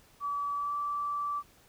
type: tone with pitch glide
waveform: sine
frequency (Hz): 1147 to 1161.7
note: D6 to D6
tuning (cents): -41 to -19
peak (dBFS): -30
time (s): 0.2-1.43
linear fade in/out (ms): 50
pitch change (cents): +22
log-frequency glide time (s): 0.54-0.76
effects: pink hiss -61 dBFS RMS until 1.68 s